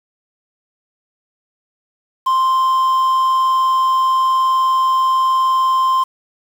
triangle tone with quantisation, 1046.5 Hz, C6, in tune, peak -10 dBFS, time 2.26-6.04 s, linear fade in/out 10 ms, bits 6, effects none

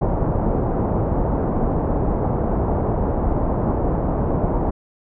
pink low-pass noise, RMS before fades -20 dBFS, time 0.01-4.71 s, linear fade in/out 10 ms, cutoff 890 Hz, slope 24 dB/octave, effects none

